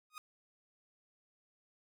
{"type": "tone with exponential growth", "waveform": "sawtooth", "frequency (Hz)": 1242, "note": "D#6", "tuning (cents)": -3, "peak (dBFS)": -37, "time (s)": [0.1, 0.18], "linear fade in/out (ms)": 1, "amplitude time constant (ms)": 17, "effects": []}